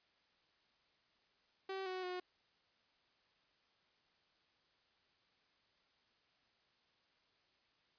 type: tone with pitch steps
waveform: sawtooth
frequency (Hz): 384.1 / 371 / 362.8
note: G4 / F#4 / F#4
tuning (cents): -35 / +5 / -34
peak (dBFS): -37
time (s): 1.69-2.2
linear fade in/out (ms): 5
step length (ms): 170
effects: white hiss -75 dBFS RMS until 7.98 s + resampled to 11025 Hz